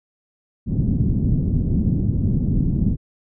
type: low-pass noise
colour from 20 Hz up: white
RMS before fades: -19 dBFS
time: 0.66-2.97 s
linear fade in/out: 50 ms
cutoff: 220 Hz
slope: 24 dB/octave
effects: none